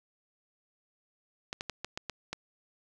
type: clicks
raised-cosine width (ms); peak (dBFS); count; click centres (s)
0.2; -18; 7; 1.529 / 1.609 / 1.697 / 1.846 / 1.975 / 2.097 / 2.33
effects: none